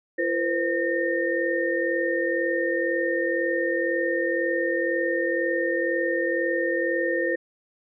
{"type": "tone cluster", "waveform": "sine", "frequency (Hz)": [340.2, 476, 518, 1829], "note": ["F4", "A#4", "C5", "A#6"], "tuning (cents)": [-45, 36, -17, -33], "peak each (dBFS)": [-27, -31, -26, -27], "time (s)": [0.18, 7.36], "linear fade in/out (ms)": 10, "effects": []}